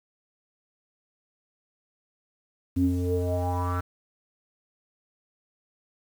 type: tone with low-pass filter sweep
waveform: square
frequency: 89.1 Hz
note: F2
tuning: 35 cents sharp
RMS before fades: -26 dBFS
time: 2.76-3.81 s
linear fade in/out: 10 ms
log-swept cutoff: 240 to 1400 Hz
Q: 7.2
effects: 8-bit